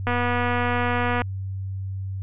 click train, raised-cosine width 0.5 ms, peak -10 dBFS, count 280, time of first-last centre 0.07-1.218 s, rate 243 Hz, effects added 96 Hz sine -27 dBFS peak until 2.22 s + resampled to 8000 Hz

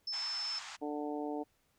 sine tone, 5274 Hz, E8, in tune, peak -35 dBFS, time 0.07-0.59 s, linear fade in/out 5 ms
pink band-pass noise, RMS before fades -47 dBFS, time 0.12-0.77 s, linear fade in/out 20 ms, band 780 to 7700 Hz, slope 48 dB/octave
harmonic tone, 148.1 Hz, D3, 15 cents sharp, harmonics 2 / 3 / 4 / 5 / 6, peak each -38 / -41 / -45 / -43 / -47 dBFS, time 0.81-1.44 s, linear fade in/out 20 ms
effects pink hiss -74 dBFS RMS until 1.78 s

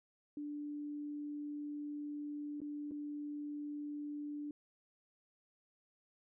sine tone with dropouts, 293.7 Hz, D4, in tune, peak -40 dBFS, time 0.37-4.51 s, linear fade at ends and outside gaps 2 ms, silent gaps 2.604-2.616 / 2.911-2.917 s, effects none

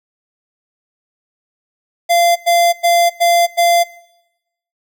square tone bursts, 689 Hz, F5, 24 cents flat, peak -10 dBFS, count 5, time 2.09-3.84 s, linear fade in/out 20 ms, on 270 ms, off 100 ms, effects noise-tail reverb RT60 0.9 s tail -20 dB re dry

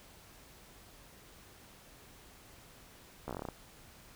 slowing click train, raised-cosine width 1 ms, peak -25 dBFS, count 10, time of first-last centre 3.28-3.487 s, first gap 14 ms, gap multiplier 1.12, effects pink hiss -57 dBFS RMS until 4.15 s

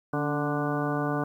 harmonic tone with a mistuned harmonic, 147.5 Hz, D3, 8 cents sharp, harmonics 1 / 2 / 3 / 4 / 5 / 6 / 7 / 8 / 10, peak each -31 / -30 / -34 / -35 / -35 / -40 / -38 / -36 / -37 dBFS, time 0.13-1.24 s, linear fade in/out 5 ms, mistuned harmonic 2, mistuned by -43 cents, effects 10-bit

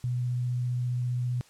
sine tone with vibrato, 123.47 Hz, B2, in tune, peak -26 dBFS, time 0.04-1.41 s, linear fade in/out 0 ms, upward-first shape sine, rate 15 Hz, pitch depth 9 cents each way, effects white hiss -58 dBFS RMS until 1.49 s + low-pass 9000 Hz 12 dB/octave

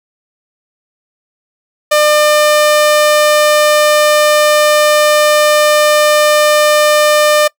sawtooth tone, 600 Hz, D5, 37 cents sharp, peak -3 dBFS, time 1.91-7.48 s, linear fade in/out 10 ms, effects noise-tail reverb RT60 0.1 s tail -23 dB re dry

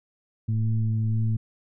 sine tone with frequency modulation, 110 Hz, A2, in tune, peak -21 dBFS, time 0.48-1.37 s, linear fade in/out 10 ms, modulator 111 Hz, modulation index 0.55, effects none

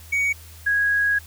triangle / sine tone pair in turn, 2245 / 1653.3 Hz, C#7 / G#6, +21 / -8 cents, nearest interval perfect fourth, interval 529 cents, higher first, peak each -17 dBFS, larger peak neither, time 0.12-0.33 / 0.66-1.19 s, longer second, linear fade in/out 10 ms, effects added 81 Hz sine -42 dBFS peak until 1.26 s + white hiss -47 dBFS RMS until 1.26 s

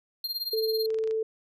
square tone with tremolo, 4200 Hz, C8, 6 cents sharp, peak -27 dBFS, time 0.24-0.86 s, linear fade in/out 2 ms, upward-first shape triangle, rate 18 Hz, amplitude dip 90%
sine tone, 441.6 Hz, A4, 6 cents sharp, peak -25 dBFS, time 0.53-1.23 s, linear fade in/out 5 ms
clicks, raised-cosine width 0.2 ms, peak -29 dBFS, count 6, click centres 0.904 / 0.944 / 0.987 / 1.039 / 1.075 / 1.11 s
effects none

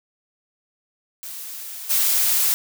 blue noise with level steps, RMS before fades -34 / -19 dBFS, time 1.23-2.54 s, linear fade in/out 0 ms, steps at 1.89 s, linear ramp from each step 20 ms, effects none

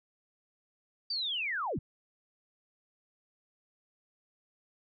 sine linear sweep, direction down, 4736 to 70.2 Hz, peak -31 dBFS, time 1.1-1.79 s, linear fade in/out 5 ms, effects none

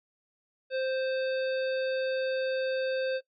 harmonic tone with a mistuned harmonic, 523.3 Hz, C5, in tune, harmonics 1 / 3 / 5 / 7 / 9, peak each -28 / -38 / -42 / -45 / -47 dBFS, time 0.7-3.21 s, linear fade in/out 50 ms, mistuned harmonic 9, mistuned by -49 cents, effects noise-tail reverb RT60 0.1 s tail -17 dB re dry

